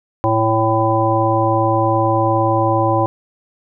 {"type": "harmonic tone", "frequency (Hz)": 111.3, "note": "A2", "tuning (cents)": 20, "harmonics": [1, 3, 5, 7, 9], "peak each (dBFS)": [-19, -19, -19, -19, -19], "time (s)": [0.24, 3.06], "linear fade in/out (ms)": 0, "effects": []}